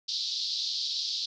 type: band-pass noise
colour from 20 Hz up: pink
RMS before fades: -32 dBFS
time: 0.08-1.26 s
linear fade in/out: 10 ms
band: 3800 to 5000 Hz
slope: 48 dB/octave
effects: none